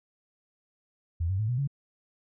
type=tone with pitch steps; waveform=sine; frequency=84 / 95.38 / 108.31 / 122.98 / 139.65 Hz; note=E2 / G2 / A2 / B2 / C#3; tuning=+33 / -47 / -27 / -7 / +13 cents; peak=-25 dBFS; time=1.2-1.675 s; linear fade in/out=10 ms; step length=95 ms; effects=none